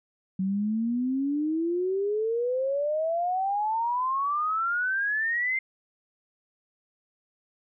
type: exponential sweep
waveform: sine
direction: up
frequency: 186.1 to 2109 Hz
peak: -24 dBFS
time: 0.39-5.59 s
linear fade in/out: 5 ms
effects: none